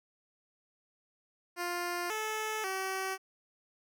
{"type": "tone with pitch steps", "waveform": "10% pulse", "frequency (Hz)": [350.8, 433.9, 381.2], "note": ["F4", "A4", "G4"], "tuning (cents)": [8, -24, -48], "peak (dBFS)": -25, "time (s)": [1.56, 3.18], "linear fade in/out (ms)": 50, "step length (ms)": 540, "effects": []}